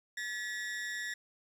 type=ring-modulated tone; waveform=40% pulse; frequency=1829 Hz; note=A#6; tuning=33 cents flat; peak=-32 dBFS; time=0.17-1.14 s; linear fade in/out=5 ms; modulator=104 Hz; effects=low-pass 10000 Hz 12 dB/octave + 10-bit